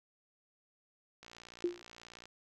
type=click train; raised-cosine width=0.2 ms; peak=-34 dBFS; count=61; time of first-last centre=1.23-2.256 s; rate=58.5 Hz
type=tone with exponential decay; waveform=sine; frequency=350 Hz; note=F4; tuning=4 cents sharp; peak=-25 dBFS; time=1.64-1.82 s; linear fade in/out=2 ms; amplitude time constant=38 ms
effects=none